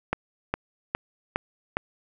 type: click train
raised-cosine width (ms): 0.5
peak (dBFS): -9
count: 5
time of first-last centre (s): 0.13-1.769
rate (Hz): 2.44
effects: none